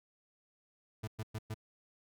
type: tone bursts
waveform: 40% pulse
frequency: 109.1 Hz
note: A2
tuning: 14 cents flat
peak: -36 dBFS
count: 4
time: 1.03-1.544 s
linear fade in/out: 10 ms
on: 46 ms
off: 110 ms
effects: none